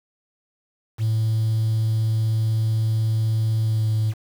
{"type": "tone with pitch glide", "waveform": "triangle", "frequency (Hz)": [110.5, 109.04], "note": ["A2", "A2"], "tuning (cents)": [8, -15], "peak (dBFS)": -15, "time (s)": [0.98, 4.14], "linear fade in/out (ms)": 50, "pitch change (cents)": -23, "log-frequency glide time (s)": [3.63, 3.9], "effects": ["tanh soft clip ceiling -14 dBFS", "7-bit"]}